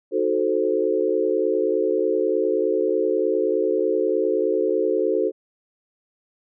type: chord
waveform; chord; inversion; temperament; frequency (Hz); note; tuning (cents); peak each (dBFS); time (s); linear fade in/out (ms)
sine; D# diminished seventh; none; equal; 311.1 / 370 / 440 / 523.3; D#4 / F#4 / A4 / C5; 0 / 0 / 0 / 0; -27 / -23 / -22 / -25; 0.11-5.32; 50
effects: none